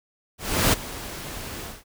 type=noise with ADSR envelope; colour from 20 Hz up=pink; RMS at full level=-18 dBFS; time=0.38-1.84 s; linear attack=350 ms; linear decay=15 ms; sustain=-17 dB; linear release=200 ms; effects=none